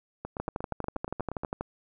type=two click trains; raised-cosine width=1 ms; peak=-17 / -21 dBFS; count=16 / 11; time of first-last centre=0.4-1.61 / 0.25-1.435 s; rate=12.4 / 8.44 Hz; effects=none

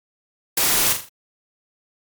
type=noise with echo; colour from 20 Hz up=white; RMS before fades=-19 dBFS; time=0.57-0.93 s; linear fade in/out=5 ms; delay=40 ms; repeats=4; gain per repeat=-7 dB; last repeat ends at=1.09 s; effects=Opus 48 kbps

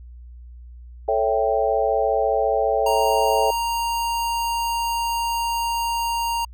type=chord; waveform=sine; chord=A dominant seventh; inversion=none; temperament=equal; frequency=440 / 554.4 / 659.3 / 784 Hz; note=A4 / C#5 / E5 / G5; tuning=0 / 0 / 0 / 0 cents; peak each=-23 dBFS; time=1.08-3.51 s; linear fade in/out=5 ms
type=tone; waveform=square; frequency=932.3 Hz; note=A#5; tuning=in tune; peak=-22 dBFS; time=2.86-6.45 s; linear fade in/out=5 ms
effects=added 60 Hz sine -38 dBFS peak until 6.53 s

